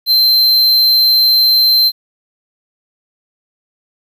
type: tone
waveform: square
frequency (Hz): 4113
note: C8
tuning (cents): -30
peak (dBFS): -8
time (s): 0.06-1.92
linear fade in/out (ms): 50
effects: 8-bit